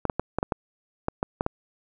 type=clicks; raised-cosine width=1 ms; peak=-10 dBFS; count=10; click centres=0.053 / 0.098 / 0.196 / 0.386 / 0.429 / 0.522 / 1.084 / 1.229 / 1.409 / 1.464 s; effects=none